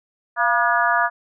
harmonic tone with a mistuned harmonic, 240.9 Hz, B3, 43 cents flat, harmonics 3 / 4 / 5 / 6 / 7, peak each -22 / -22 / -22 / -22 / -22 dBFS, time 0.36-1.1 s, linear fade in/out 50 ms, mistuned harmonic 3, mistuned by -76 cents, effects none

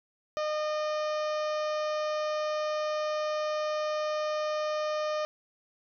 harmonic tone, 610 Hz, D#5, 34 cents flat, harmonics 1 / 2 / 3 / 4 / 5 / 6 / 7 / 8 / 9 / 10, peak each -29 / -35 / -44 / -46 / -48 / -51 / -51 / -51 / -50 / -54 dBFS, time 0.37-5.25 s, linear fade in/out 0 ms, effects none

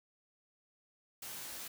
white noise with comb filter, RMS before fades -45 dBFS, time 1.22-1.68 s, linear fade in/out 5 ms, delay 15 ms, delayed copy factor +0.95, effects none

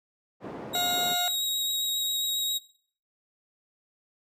white low-pass noise, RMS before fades -38 dBFS, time 0.4-1.16 s, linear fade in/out 50 ms, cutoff 560 Hz, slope 12 dB/octave
sawtooth tone with vibrato, 3800 Hz, A#7, 33 cents sharp, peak -24 dBFS, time 0.73-2.59 s, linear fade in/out 20 ms, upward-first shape triangle, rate 7.4 Hz, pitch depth 11 cents each way
harmonic tone, 711 Hz, F5, 31 cents sharp, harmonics 1 / 2 / 3 / 4 / 5 / 6 / 8 / 9 / 10, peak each -30 / -36 / -40 / -42 / -44 / -46 / -48 / -49 / -50 dBFS, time 0.75-1.28 s, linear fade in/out 0 ms
effects noise-tail reverb RT60 0.5 s tail -18 dB re dry + high-pass 150 Hz 12 dB/octave

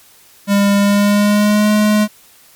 square tone with pitch glide, 201.1 to 211.1 Hz, G3 to G#3, +44 to +29 cents, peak -10 dBFS, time 0.47-2.08 s, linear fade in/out 50 ms, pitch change +85 cents, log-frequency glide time 0.77-1.71 s, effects white hiss -46 dBFS RMS until 2.55 s + MP3 96 kbps

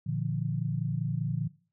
sine chord, Bb major, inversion none, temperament equal with one note detuned, 116.54 / 146.83 / 171.81 Hz, Bb2 / D3 / F3, 0 / 0 / -28 cents, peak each -33 / -31 / -34 dBFS, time 0.06-1.48 s, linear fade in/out 10 ms, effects noise-tail reverb RT60 0.4 s tail -20 dB re dry

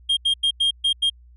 triangle tone bursts at uneven times, 3222 Hz, G7, 47 cents sharp, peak -15 dBFS, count 6, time 0.09-0.17 / 0.25-0.34 / 0.43-0.51 / 0.6-0.71 / 0.84-0.93 / 1.02-1.1 s, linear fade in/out 10 ms, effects added 60 Hz sine -46 dBFS peak until 1.36 s + resampled to 32000 Hz

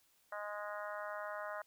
harmonic tone, 207.5 Hz, G#3, 1 cent flat, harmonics 3 / 4 / 5 / 6 / 7 / 8 / 9, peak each -44 / -51 / -48 / -48 / -48 / -54 / -53 dBFS, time 0.32-1.62 s, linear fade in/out 5 ms, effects white hiss -72 dBFS RMS until 1.66 s

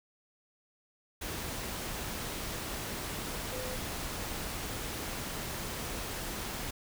sine tone in noise, 510 Hz, C5, 44 cents flat, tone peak -39 dBFS, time 3.52-3.76 s, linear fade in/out 10 ms, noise pink, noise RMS -38 dBFS, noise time 1.21-6.71 s, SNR -4 dB, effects none

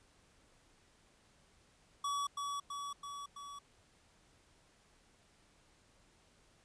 square tone with echo, 1137 Hz, C#6, 44 cents sharp, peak -35 dBFS, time 2.04-2.27 s, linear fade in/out 5 ms, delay 330 ms, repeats 4, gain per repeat -3 dB, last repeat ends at 3.59 s, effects pink hiss -68 dBFS RMS until 6.64 s + resampled to 22050 Hz

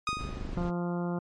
sawtooth tone with exponential decay, 1244.5 Hz, D#6, in tune, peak -22 dBFS, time 0.07-0.53 s, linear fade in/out 2 ms, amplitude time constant 100 ms
click train, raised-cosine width 3 ms, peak -27 dBFS, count 14, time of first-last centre 0.09-0.612 s, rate 24.9 Hz
brown noise, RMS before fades -37 dBFS, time 0.18-0.71 s, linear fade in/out 20 ms
harmonic tone, 174.61 Hz, F3, in tune, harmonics 1 / 2 / 3 / 4 / 5 / 6 / 7 / 8, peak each -30 / -36 / -40 / -42 / -44 / -46 / -47 / -48 dBFS, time 0.57-1.19 s, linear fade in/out 5 ms
effects low-pass 6000 Hz 12 dB/octave + MP3 48 kbps

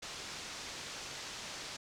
white low-pass noise, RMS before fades -45 dBFS, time 0.02-1.77 s, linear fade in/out 10 ms, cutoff 6500 Hz, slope 24 dB/octave, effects none

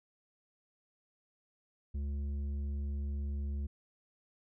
sine tone with tanh clipping, 71 Hz, C#2, 42 cents sharp, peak -35 dBFS, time 1.94-3.67 s, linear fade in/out 10 ms, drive 8 dB, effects none

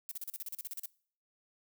violet noise bursts, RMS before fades -40 dBFS, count 13, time 0.09-0.858 s, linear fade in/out 0 ms, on 24 ms, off 38 ms, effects noise-tail reverb RT60 0.5 s tail -22 dB re dry

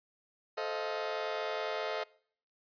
sawtooth chord, F dominant seventh, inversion first, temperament just, 436.5 / 523.8 / 628.6 / 698.5 Hz, A4 / C5 / Eb5 / F5, -14 / +2 / +18 / 0 cents, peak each -34 / -37 / -34 / -37 dBFS, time 0.57-2.04 s, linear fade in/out 10 ms, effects noise-tail reverb RT60 0.6 s tail -24 dB re dry + resampled to 11025 Hz

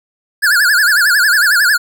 square tone with vibrato, 1568 Hz, G6, in tune, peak -9 dBFS, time 0.42-1.78 s, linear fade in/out 20 ms, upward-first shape sine, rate 11 Hz, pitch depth 190 cents each way, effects none

